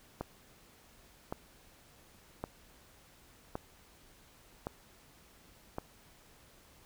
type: click train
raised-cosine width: 1 ms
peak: -22 dBFS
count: 6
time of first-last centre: 0.21-5.784 s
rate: 0.897 Hz
effects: pink hiss -61 dBFS RMS until 6.85 s